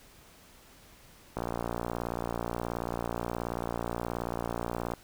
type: click train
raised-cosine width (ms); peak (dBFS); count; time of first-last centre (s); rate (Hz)
1; -18; 210; 1.37-4.937; 58.6
effects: pink hiss -56 dBFS RMS until 5.03 s